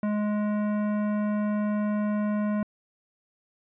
triangle tone with hard clipping, 209.3 Hz, G#3, 14 cents sharp, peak -26 dBFS, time 0.03-2.63 s, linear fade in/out 2 ms, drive 18 dB, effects resampled to 8000 Hz

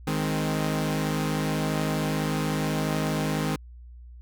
sawtooth chord, Ab major, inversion second, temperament equal, 155.56 / 207.7 / 261.6 Hz, Eb3 / Ab3 / C4, 0 / 0 / 0 cents, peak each -23 / -27 / -27 dBFS, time 0.07-3.56 s, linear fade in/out 5 ms, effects added 60 Hz sine -42 dBFS peak until 4.21 s

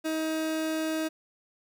30% pulse tone, 316.6 Hz, D#4, 30 cents sharp, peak -25 dBFS, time 0.04-1.09 s, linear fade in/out 20 ms, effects none

